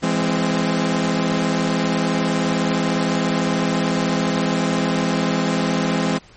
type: chord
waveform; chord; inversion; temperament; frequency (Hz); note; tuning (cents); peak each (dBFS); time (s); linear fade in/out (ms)
sawtooth; E augmented; none; equal with one note detuned; 167.79 / 207.7 / 261.6; E3 / G#3 / B#3; +31 / 0 / 0; -18; 0.02-6.19; 20
effects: pink hiss -48 dBFS RMS until 6.36 s + MP3 32 kbps